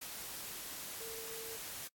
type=tone in noise; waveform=sine; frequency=451.9 Hz; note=A4; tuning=46 cents sharp; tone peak=-47 dBFS; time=1-1.57 s; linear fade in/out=10 ms; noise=white; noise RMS=-45 dBFS; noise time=0.01-1.88 s; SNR=-5 dB; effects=noise-tail reverb RT60 0.1 s tail -26 dB re dry + AAC 64 kbps